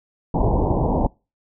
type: low-pass noise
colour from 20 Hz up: pink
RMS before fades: -19 dBFS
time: 0.34-1.07 s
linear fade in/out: 5 ms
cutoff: 990 Hz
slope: 96 dB/octave
effects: noise-tail reverb RT60 0.3 s tail -26 dB re dry